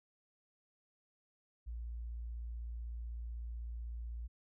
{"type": "tone", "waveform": "sine", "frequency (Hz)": 58, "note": "A#1", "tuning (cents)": -8, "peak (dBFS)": -40, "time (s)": [1.66, 4.28], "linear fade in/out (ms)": 20, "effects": []}